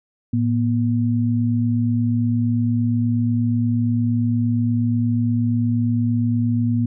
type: tone pair together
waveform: sine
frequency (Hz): 111.8 / 240.3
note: A2 / B3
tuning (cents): +28 / -47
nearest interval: octave + minor second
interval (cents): 1325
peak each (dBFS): -19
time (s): 0.33-6.86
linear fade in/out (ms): 5
effects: none